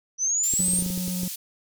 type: linear sweep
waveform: sine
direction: up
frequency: 5920 to 8970 Hz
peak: -21 dBFS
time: 0.18-0.84 s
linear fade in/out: 50 ms
type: band-pass noise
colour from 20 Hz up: white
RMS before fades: -34 dBFS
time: 0.43-1.36 s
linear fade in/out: 10 ms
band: 4100 to 16000 Hz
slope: 12 dB/octave
type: clicks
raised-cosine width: 3 ms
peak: -22 dBFS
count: 11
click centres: 0.537 / 0.603 / 0.683 / 0.735 / 0.789 / 0.824 / 0.863 / 0.903 / 0.977 / 1.08 / 1.233 s
type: tone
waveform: triangle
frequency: 180.9 Hz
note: F#3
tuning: 39 cents flat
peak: -25 dBFS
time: 0.59-1.28 s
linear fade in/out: 2 ms
effects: none